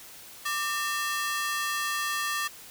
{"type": "ring-modulated tone", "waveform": "sawtooth", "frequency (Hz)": 1496, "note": "F#6", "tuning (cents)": 19, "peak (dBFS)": -21, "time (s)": [0.45, 2.48], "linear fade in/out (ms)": 10, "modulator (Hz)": 318, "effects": ["white hiss -47 dBFS RMS until 2.7 s"]}